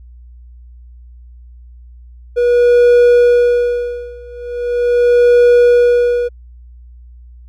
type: tone with tremolo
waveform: triangle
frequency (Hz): 483.6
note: B4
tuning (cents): -36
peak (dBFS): -3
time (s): 2.36-6.29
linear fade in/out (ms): 20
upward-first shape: sine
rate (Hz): 0.4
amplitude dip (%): 95
effects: added 60 Hz sine -35 dBFS peak until 7.48 s